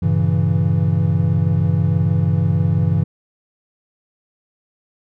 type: chord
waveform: triangle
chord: G diminished seventh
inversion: none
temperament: equal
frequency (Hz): 98 / 116.54 / 138.59 / 164.81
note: G2 / Bb2 / Db3 / Fb3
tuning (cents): 0 / 0 / 0 / 0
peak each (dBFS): -16 / -22 / -18 / -16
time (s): 0.02-3.04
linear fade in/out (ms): 10
effects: none